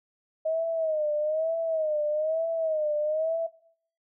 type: tone with vibrato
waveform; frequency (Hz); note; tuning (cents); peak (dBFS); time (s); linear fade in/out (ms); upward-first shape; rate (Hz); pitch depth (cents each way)
sine; 628; D#5; +16; -24; 0.45-3.47; 10; sine; 1.1; 88
effects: noise-tail reverb RT60 0.6 s tail -20 dB re dry